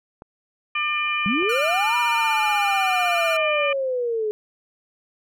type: clicks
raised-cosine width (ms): 1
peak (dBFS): -26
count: 2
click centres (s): 0.221 / 1.425
type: harmonic tone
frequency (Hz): 599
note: D5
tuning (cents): +34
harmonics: 2 / 3 / 4 / 5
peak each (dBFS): -26 / -33 / -23 / -31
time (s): 0.75-3.73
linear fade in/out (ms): 5
type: linear two-way sweep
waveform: sine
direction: up then down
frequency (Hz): 180 to 970 to 417.9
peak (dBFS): -21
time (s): 1.26-4.31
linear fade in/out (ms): 0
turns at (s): 1.96
type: tone with vibrato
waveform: sawtooth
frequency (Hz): 1398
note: F6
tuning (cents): +1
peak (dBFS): -26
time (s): 1.49-3.37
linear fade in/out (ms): 5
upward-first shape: triangle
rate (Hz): 16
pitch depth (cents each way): 94
effects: none